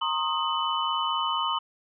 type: tone cluster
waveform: sine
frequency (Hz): 928 / 1072 / 1247 / 2997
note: A#5 / C6 / D#6 / F#7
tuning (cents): -8 / +42 / +3 / +22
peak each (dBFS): -30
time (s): 0.01-1.59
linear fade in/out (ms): 10
effects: none